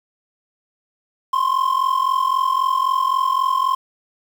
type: ring-modulated tone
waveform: triangle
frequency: 1054 Hz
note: C6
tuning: 12 cents sharp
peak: -11 dBFS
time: 1.33-3.75 s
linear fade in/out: 0 ms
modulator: 21.9 Hz
effects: 7-bit